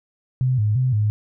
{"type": "tone with vibrato", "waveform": "sine", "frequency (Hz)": 116.54, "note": "A#2", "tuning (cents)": 0, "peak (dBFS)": -16, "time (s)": [0.41, 1.1], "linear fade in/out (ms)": 0, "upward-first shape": "square", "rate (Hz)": 2.9, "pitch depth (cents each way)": 170, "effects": []}